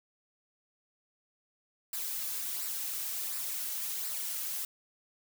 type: noise with flanger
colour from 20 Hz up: blue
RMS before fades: -36 dBFS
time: 1.93-4.65 s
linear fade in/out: 2 ms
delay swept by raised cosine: 0.31 to 2.91 ms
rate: 1.4 Hz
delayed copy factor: -0.5
effects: none